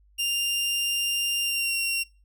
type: tone with pitch glide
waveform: sawtooth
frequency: 2794 to 2749 Hz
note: F7 to F7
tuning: 0 to -28 cents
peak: -21 dBFS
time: 0.18-2.04 s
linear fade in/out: 20 ms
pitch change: -28 cents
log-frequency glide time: 1.41-1.74 s
effects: noise-tail reverb RT60 0.3 s tail -24 dB re dry + added 50 Hz sine -56 dBFS peak until 2.24 s